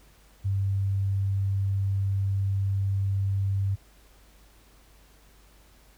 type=tone; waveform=sine; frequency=98 Hz; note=G2; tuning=in tune; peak=-23 dBFS; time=0.44-3.76 s; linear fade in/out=20 ms; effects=added 50 Hz sine -56 dBFS peak until 5.97 s + pink hiss -59 dBFS RMS until 5.97 s